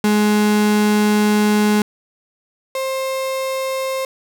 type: tone pair in turn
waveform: 35% pulse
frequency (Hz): 210 / 529.2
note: G#3 / C5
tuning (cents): +19 / +20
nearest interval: octave + major third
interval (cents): 1601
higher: second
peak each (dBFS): -11 / -18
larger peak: first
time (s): 0.04-1.82 / 2.75-4.05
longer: first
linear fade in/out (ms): 2
effects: none